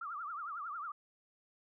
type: tone with vibrato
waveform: sine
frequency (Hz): 1263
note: D#6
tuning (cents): +26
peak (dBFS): -39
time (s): 0.01-0.92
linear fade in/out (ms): 5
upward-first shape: triangle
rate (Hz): 11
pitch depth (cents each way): 210
effects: none